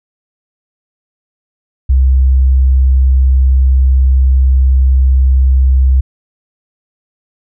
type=tone; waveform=sine; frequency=65.41 Hz; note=C2; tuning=in tune; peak=-5 dBFS; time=1.89-6.01 s; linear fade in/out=10 ms; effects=none